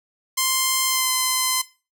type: tone with pitch glide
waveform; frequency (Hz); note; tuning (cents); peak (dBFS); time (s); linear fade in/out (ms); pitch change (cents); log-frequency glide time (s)
5% pulse; 1046.5 to 1029.7; C6 to C6; 0 to -28; -7; 0.37-1.62; 10; -28; 0.87-1.1
effects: noise-tail reverb RT60 0.3 s tail -17 dB re dry